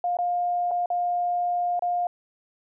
sine tone with dropouts, 707 Hz, F5, 21 cents sharp, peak -22 dBFS, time 0.04-2.07 s, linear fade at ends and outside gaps 2 ms, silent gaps 0.17-0.187 / 0.71-0.714 / 0.859-0.902 / 1.794-1.822 s, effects none

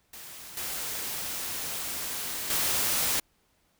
white noise with level steps, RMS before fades -44 / -34 / -27 dBFS, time 0.13-3.2 s, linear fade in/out 5 ms, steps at 0.57 / 2.5 s, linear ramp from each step 2 ms, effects pink hiss -69 dBFS RMS until 3.79 s

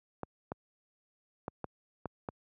clicks, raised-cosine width 1 ms, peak -22 dBFS, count 6, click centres 0.233 / 0.519 / 1.481 / 1.643 / 2.057 / 2.288 s, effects high-pass 80 Hz 12 dB/octave

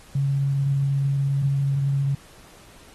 sine tone, 138.59 Hz, C#3, in tune, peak -19 dBFS, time 0.15-2.15 s, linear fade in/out 5 ms, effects pink hiss -50 dBFS RMS until 2.94 s + AAC 32 kbps

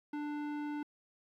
square tone, 295.4 Hz, D4, 10 cents sharp, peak -37 dBFS, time 0.13-0.83 s, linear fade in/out 5 ms, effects low-pass 2000 Hz 12 dB/octave + 12-bit

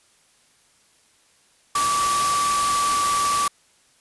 sine tone in noise, 1156 Hz, D6, 28 cents flat, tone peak -19 dBFS, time 1.75-3.48 s, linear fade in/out 5 ms, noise white, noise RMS -25 dBFS, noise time 1.75-3.48 s, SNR +3 dB, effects white hiss -59 dBFS RMS until 4 s + resampled to 24000 Hz

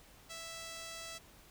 5% pulse tone, 659.3 Hz, E5, in tune, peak -33 dBFS, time 0.29-1.19 s, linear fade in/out 20 ms, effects added 45 Hz sine -67 dBFS peak until 1.5 s + pink hiss -60 dBFS RMS until 1.5 s

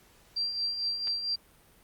sine tone with tremolo, 4724 Hz, D8, 9 cents sharp, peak -26 dBFS, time 0.36-1.36 s, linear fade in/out 10 ms, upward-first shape triangle, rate 4.4 Hz, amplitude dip 60%
clicks, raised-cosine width 0.2 ms, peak -27 dBFS, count 2, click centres 1.072 / 1.08 s
effects pink hiss -60 dBFS RMS until 1.83 s + Opus 48 kbps

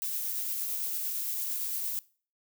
violet noise with tremolo, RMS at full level -32 dBFS, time 0.02-1.99 s, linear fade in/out 0 ms, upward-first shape triangle, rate 8.8 Hz, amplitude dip 25%, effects noise-tail reverb RT60 0.4 s tail -21 dB re dry

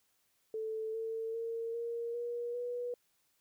sine tone with pitch steps, 440 / 449 / 458.2 / 467.5 / 477.1 / 486.8 Hz, A4 / A4 / A#4 / A#4 / A#4 / B4, 0 / +35 / -30 / +5 / +40 / -25 cents, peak -35 dBFS, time 0.54-2.94 s, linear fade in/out 2 ms, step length 400 ms, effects white hiss -75 dBFS RMS until 3.4 s

